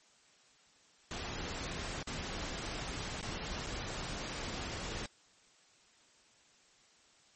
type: noise with dropouts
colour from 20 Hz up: pink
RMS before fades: -40 dBFS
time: 1.11-5.06 s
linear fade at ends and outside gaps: 1 ms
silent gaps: 2.028-2.072 / 3.213-3.227 / 3.665-3.669 s
effects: white hiss -65 dBFS RMS until 7.35 s + MP3 32 kbps